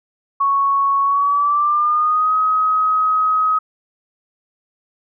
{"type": "tone with pitch glide", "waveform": "sine", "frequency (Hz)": [1108.7, 1266.2], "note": ["C#6", "D#6"], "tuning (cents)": [0, 30], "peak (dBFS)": -13, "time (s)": [0.4, 3.59], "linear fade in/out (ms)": 10, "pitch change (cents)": 230, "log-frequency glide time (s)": [1.03, 2.35], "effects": []}